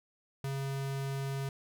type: tone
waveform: square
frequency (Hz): 136.8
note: C#3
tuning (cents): -23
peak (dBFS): -34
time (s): 0.44-1.49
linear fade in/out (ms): 2
effects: none